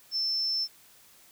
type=tone; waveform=sine; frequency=5320 Hz; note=E8; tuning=15 cents sharp; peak=-26 dBFS; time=0.11-0.68 s; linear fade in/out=50 ms; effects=white hiss -57 dBFS RMS until 1.31 s